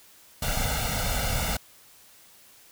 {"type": "noise with comb filter", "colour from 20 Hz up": "pink", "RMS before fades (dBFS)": -27, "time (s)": [0.42, 1.57], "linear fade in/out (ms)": 5, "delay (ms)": 1.4, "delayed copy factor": 0.85, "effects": ["white hiss -54 dBFS RMS until 2.71 s"]}